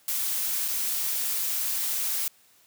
blue noise with dropouts, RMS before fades -28 dBFS, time 0.08-2.28 s, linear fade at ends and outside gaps 1 ms, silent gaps 0.68-0.684 s, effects white hiss -60 dBFS RMS until 2.66 s + high-pass 80 Hz 12 dB/octave

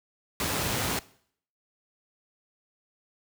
pink noise with amplitude modulation, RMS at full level -27 dBFS, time 0.4-0.99 s, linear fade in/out 2 ms, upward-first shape sine, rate 121 Hz, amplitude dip 25%, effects noise-tail reverb RT60 0.6 s tail -20 dB re dry + high-pass 80 Hz 12 dB/octave

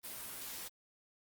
white noise with comb filter, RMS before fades -45 dBFS, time 0.03-0.69 s, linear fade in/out 20 ms, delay 13 ms, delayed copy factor -0.8, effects Opus 32 kbps

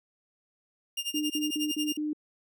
sawtooth tone with tremolo, 2813 Hz, F7, 12 cents sharp, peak -25 dBFS, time 0.97-1.97 s, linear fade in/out 5 ms, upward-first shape sine, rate 11 Hz, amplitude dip 90%
sine tone bursts, 302.3 Hz, D#4, 50 cents flat, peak -28 dBFS, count 5, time 1.14-2.132 s, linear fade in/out 5 ms, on 160 ms, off 48 ms
effects none

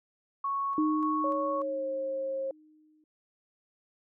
sine tone with tremolo, 1107 Hz, C#6, 3 cents flat, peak -28 dBFS, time 0.44-1.62 s, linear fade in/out 5 ms, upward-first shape square, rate 1.7 Hz, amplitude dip 30%
sine tone with exponential decay, 308.1 Hz, D#4, 17 cents flat, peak -23 dBFS, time 0.78-3.04 s, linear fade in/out 2 ms, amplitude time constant 490 ms
sine tone with pitch glide, 558 to 537.7 Hz, C#5 to C5, +11 to +47 cents, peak -30 dBFS, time 1.24-2.51 s, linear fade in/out 2 ms, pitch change -64 cents, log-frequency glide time 1.52-1.85 s
effects none

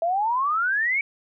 sine exponential sweep, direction up, 652 to 2289 Hz, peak -20 dBFS, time 0.02-1.01 s, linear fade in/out 2 ms, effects none

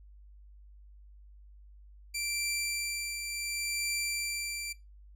15% pulse tone with tremolo, 2349 Hz, D7, in tune, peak -24 dBFS, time 2.14-4.73 s, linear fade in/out 10 ms, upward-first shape triangle, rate 0.7 Hz, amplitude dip 50%, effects noise-tail reverb RT60 0.2 s tail -18 dB re dry + added 50 Hz sine -51 dBFS peak until 5.15 s

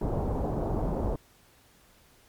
pink low-pass noise, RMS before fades -29 dBFS, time 0.01-1.16 s, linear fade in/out 5 ms, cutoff 830 Hz, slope 24 dB/octave, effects pink hiss -60 dBFS RMS until 2.28 s + MP3 96 kbps

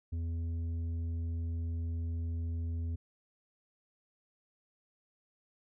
triangle tone with tanh clipping, 83.4 Hz, E2, 21 cents sharp, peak -34 dBFS, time 0.12-2.96 s, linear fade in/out 10 ms, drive 11 dB, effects none

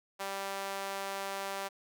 sawtooth tone with high-pass filter, 196 Hz, G3, in tune, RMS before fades -38 dBFS, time 0.19-1.69 s, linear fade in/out 20 ms, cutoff 680 Hz, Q 1.2, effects none

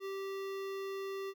square tone with notch filter, 390 Hz, G4, 9 cents flat, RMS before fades -40 dBFS, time 0-1.34 s, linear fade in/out 50 ms, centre 8800 Hz, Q 0.73, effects none

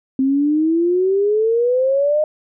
sine exponential sweep, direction up, 261.6 to 619 Hz, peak -13 dBFS, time 0.19-2.24 s, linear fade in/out 2 ms, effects none

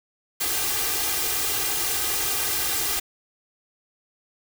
white noise with comb filter, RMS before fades -25 dBFS, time 0.4-3 s, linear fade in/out 10 ms, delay 2.5 ms, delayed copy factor +1, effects none

